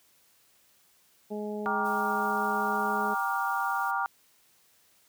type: harmonic tone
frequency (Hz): 210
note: G#3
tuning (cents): +19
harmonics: 1 / 2 / 3 / 4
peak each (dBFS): -35 / -35 / -41 / -44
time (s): 1.3-3.15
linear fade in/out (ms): 20
type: chord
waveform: sine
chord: G minor seventh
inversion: none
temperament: just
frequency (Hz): 784 / 940.8 / 1176 / 1411.2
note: G5 / Bb5 / D6 / F6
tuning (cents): 0 / +16 / +2 / +18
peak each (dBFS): -32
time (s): 1.66-4.06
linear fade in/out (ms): 0
type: noise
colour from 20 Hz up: blue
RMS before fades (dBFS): -49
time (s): 1.84-3.92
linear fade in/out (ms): 20
effects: white hiss -64 dBFS RMS until 5.08 s + high-pass 60 Hz 12 dB/octave